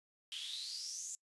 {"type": "noise with high-pass filter sweep", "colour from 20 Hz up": "pink", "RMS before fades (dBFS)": -44, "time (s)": [0.32, 1.15], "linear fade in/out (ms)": 0, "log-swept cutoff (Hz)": [3000, 7200], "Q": 8.7, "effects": ["noise-tail reverb RT60 0.1 s tail -24 dB re dry", "resampled to 24000 Hz"]}